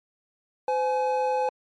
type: tone pair together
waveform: triangle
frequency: 512 / 843.6 Hz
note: C5 / G#5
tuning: -38 / +27 cents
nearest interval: major sixth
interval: 865 cents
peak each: -23 dBFS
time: 0.68-1.49 s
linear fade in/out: 2 ms
effects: MP3 48 kbps